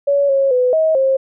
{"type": "tone with pitch steps", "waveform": "sine", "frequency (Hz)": [565, 546, 501, 636, 534], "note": ["C#5", "C#5", "B4", "D#5", "C5"], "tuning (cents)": [33, -26, 25, 38, 35], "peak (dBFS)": -11, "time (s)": [0.07, 1.17], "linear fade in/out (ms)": 10, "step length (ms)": 220, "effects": []}